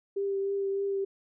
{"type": "tone with vibrato", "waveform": "sine", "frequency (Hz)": 394.6, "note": "G4", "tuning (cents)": 11, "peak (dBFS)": -27, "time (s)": [0.16, 1.05], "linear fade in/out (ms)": 10, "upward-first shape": "triangle", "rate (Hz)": 3.3, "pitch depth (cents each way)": 18, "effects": []}